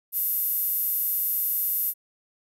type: tone with high-pass filter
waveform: sawtooth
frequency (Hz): 714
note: F5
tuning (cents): +38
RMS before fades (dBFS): -26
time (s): 0.12-1.94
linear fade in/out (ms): 50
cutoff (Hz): 12000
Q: 8.4
effects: none